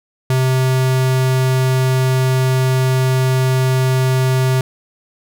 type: tone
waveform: square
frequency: 130 Hz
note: C3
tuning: 11 cents flat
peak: -13 dBFS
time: 0.3-4.61 s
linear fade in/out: 2 ms
effects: none